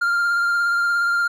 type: tone with vibrato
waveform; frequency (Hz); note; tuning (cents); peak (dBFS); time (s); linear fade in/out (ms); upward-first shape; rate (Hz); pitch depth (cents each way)
triangle; 1396.9; F6; 0; -15; 0.01-1.28; 10; sine; 17; 16
effects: none